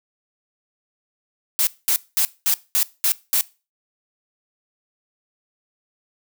blue noise bursts, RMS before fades -18 dBFS, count 7, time 1.59-3.41 s, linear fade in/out 0 ms, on 80 ms, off 210 ms, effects noise-tail reverb RT60 0.3 s tail -20 dB re dry

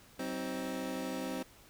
25% pulse chord, C diminished, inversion second, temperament just, 188.37 / 261.6 / 314 Hz, Gb3 / C4 / Eb4, +31 / 0 / +16 cents, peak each -39 / -34 / -39 dBFS, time 0.19-1.43 s, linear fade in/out 5 ms, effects pink hiss -59 dBFS RMS until 1.69 s

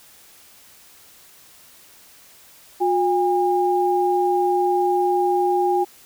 sine tone pair together, 359 / 810.1 Hz, F4 / G#5, +48 / -43 cents, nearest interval octave + major second, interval 1409 cents, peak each -19 dBFS, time 2.8-5.85 s, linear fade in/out 20 ms, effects white hiss -49 dBFS RMS until 6.05 s

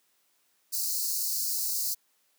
white high-pass noise, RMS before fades -30 dBFS, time 0.72-1.95 s, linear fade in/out 20 ms, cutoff 4200 Hz, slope 96 dB/octave, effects white hiss -70 dBFS RMS until 2.38 s + high-pass 200 Hz 12 dB/octave

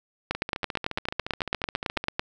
two click trains, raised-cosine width 0.3 ms, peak -15 / -9 dBFS, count 25 / 18, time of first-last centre 0.35-2.04 / 0.31-2.195 s, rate 14.2 / 9.02 Hz, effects none

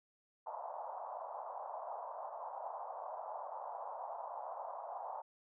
white band-pass noise, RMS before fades -45 dBFS, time 0.46-5.22 s, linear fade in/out 10 ms, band 600 to 1000 Hz, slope 48 dB/octave, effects none

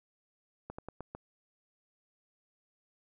slowing click train, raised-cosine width 1 ms, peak -27 dBFS, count 5, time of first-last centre 0.7-1.15 s, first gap 85 ms, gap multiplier 1.19, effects none

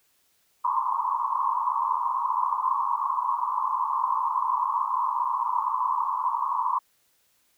pink band-pass noise, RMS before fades -26 dBFS, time 0.64-6.79 s, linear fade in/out 10 ms, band 940 to 1100 Hz, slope 96 dB/octave, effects white hiss -67 dBFS RMS until 7.57 s

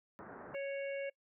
pink low-pass noise, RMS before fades -47 dBFS, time 0.19-0.55 s, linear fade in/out 0 ms, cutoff 1700 Hz, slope 48 dB/octave
harmonic tone, 554.4 Hz, C#5, in tune, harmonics 1 / 3 / 4 / 5, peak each -37 / -50 / -47 / -51 dBFS, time 0.54-1.1 s, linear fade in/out 10 ms
effects noise-tail reverb RT60 0.1 s tail -24 dB re dry + high-pass 200 Hz 12 dB/octave

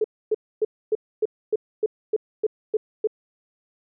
sine tone bursts, 431.6 Hz, A4, 33 cents flat, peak -17 dBFS, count 11, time 0.01-3.073 s, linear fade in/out 5 ms, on 33 ms, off 270 ms, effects none

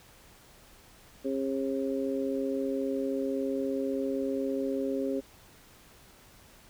harmonic tone, 135.1 Hz, C#3, 44 cents flat, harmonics 2 / 3 / 4, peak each -31 / -33 / -34 dBFS, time 1.24-5.21 s, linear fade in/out 20 ms, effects pink hiss -56 dBFS RMS until 6.69 s

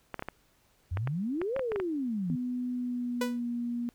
clicks, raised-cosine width 0.5 ms, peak -20 dBFS, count 12, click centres 0.143 / 0.194 / 0.224 / 0.286 / 0.972 / 1.074 / 1.416 / 1.564 / 1.594 / 1.719 / 1.76 / 1.8 s
sine exponential two-way sweep, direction up then down, 82.41 to 554.4 to 153.1 Hz, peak -29 dBFS, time 0.91-2.36 s, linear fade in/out 10 ms, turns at 1.57 s
sine tone with pitch glide, 248.2 to 238.9 Hz, B3 to A#3, +9 to +43 cents, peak -30 dBFS, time 2.3-3.89 s, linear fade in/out 0 ms, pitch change -66 cents, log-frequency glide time 2.72-3.47 s
sawtooth tone with exponential decay, 493.9 Hz, B4, in tune, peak -22 dBFS, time 3.21-3.4 s, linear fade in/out 5 ms, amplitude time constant 40 ms
effects pink hiss -67 dBFS RMS until 3.94 s

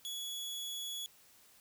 sawtooth tone, 3380 Hz, G#7, 30 cents sharp, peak -36 dBFS, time 0.05-1.06 s, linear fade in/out 0 ms, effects white hiss -63 dBFS RMS until 1.6 s

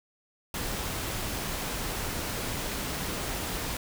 pink noise, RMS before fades -33 dBFS, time 0.54-3.77 s, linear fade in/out 2 ms, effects none

